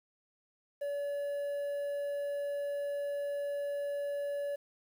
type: tone with quantisation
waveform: triangle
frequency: 571 Hz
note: D5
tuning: 49 cents flat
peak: -31 dBFS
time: 0.81-4.56 s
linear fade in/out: 10 ms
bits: 10
effects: none